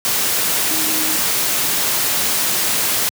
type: tone in noise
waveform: sine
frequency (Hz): 312.8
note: D#4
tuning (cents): +9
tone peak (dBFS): -27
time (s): 0.71-1.16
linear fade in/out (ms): 0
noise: white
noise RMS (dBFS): -18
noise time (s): 0.05-3.09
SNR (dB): -12
effects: high-pass 100 Hz 12 dB/octave